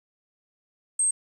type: tone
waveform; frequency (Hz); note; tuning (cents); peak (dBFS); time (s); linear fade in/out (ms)
sine; 8372; C9; 0; -19; 0.99-1.11; 5
effects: tanh soft clip ceiling -15 dBFS + 9-bit